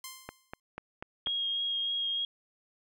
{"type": "tone with exponential decay", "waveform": "5% pulse", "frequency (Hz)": 1046.5, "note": "C6", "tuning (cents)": 0, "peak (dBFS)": -27, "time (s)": [0.04, 0.6], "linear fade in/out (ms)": 2, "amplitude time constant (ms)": 120}
{"type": "click train", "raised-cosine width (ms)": 0.5, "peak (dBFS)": -23, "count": 5, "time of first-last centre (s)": [0.29, 1.27], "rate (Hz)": 4.08}
{"type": "tone with vibrato", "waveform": "sine", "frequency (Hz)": 3264, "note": "G#7", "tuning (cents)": -31, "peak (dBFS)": -29, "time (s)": [1.26, 2.25], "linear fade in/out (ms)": 2, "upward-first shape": "triangle", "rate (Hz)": 3.3, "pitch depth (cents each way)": 14}
{"effects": []}